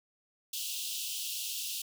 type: high-pass noise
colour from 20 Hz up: pink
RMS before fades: -37 dBFS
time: 0.53-1.82 s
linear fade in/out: 5 ms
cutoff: 2700 Hz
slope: 96 dB/octave
effects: none